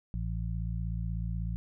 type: harmonic tone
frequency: 56.3 Hz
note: A1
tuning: 40 cents sharp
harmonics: 1 / 2 / 3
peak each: -33 / -36 / -38 dBFS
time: 0.14-1.56 s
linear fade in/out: 0 ms
effects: none